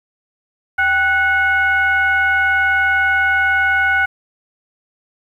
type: tone with frequency modulation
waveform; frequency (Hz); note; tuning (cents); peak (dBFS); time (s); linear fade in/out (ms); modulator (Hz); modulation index
sine; 1480; F#6; 0; -12; 0.78-4.06; 10; 701; 0.76
effects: 8-bit